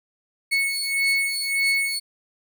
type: beating tone pair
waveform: 35% pulse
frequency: 2204 / 2205.7 Hz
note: C#7 / C#7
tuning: -11 / -9 cents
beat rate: 1.7 Hz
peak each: -22 dBFS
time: 0.51-2 s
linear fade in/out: 20 ms
effects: none